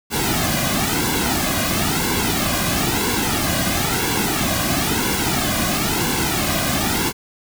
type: noise with flanger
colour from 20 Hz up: pink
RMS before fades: -20 dBFS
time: 0.1-7.13 s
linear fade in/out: 50 ms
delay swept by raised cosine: 1.6 to 2.26 ms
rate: 1 Hz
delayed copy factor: -0.75
effects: none